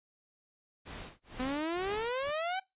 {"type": "noise with tremolo", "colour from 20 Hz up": "pink", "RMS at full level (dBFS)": -43, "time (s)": [0.85, 2.32], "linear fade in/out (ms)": 20, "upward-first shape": "sine", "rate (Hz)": 2.1, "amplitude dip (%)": 100}
{"type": "exponential sweep", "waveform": "sawtooth", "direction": "up", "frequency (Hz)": [248.7, 779], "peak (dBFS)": -28, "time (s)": [1.39, 2.6], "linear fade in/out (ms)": 10}
{"effects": ["noise-tail reverb RT60 0.2 s tail -22 dB re dry", "resampled to 8000 Hz"]}